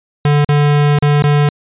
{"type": "tone with dropouts", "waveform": "square", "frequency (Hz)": 146.3, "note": "D3", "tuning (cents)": -6, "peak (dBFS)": -9, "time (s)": [0.25, 1.49], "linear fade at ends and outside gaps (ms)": 2, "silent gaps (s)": [[0.446, 0.489], [0.988, 1.024], [1.224, 1.239]], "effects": ["resampled to 8000 Hz"]}